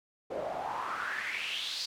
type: noise with band-pass filter sweep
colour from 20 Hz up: pink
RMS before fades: -36 dBFS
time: 0.3-1.86 s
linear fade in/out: 10 ms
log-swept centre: 500 to 4700 Hz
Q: 5.1
effects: none